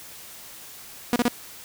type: tone bursts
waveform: sawtooth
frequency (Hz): 241.5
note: B3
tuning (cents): -39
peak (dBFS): -14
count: 3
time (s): 1.13-1.282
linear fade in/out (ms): 0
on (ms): 30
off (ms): 31
effects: white hiss -43 dBFS RMS until 1.64 s